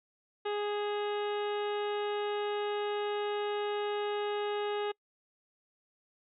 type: harmonic tone with a mistuned harmonic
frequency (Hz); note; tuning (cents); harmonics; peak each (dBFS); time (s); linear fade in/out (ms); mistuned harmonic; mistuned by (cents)
413.8; G#4; -6; 1 / 2 / 3 / 4 / 5 / 6 / 7 / 8 / 9; -32 / -38 / -43 / -46 / -49 / -51 / -47 / -53 / -50; 0.45-4.92; 10; 6; +42
effects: noise-tail reverb RT60 0.1 s tail -26 dB re dry